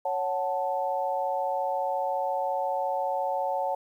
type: chord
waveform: sine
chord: F# minor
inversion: second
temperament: equal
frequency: 554.4 / 740 / 880 Hz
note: C#5 / F#5 / A5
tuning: 0 / 0 / 0 cents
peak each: -30 dBFS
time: 0.05-3.75 s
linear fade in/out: 5 ms
effects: 10-bit